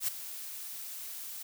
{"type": "noise with ADSR envelope", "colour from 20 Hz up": "blue", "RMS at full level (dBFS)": -29, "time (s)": [0, 1.43], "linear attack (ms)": 81, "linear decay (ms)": 6, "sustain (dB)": -13, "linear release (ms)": 9, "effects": []}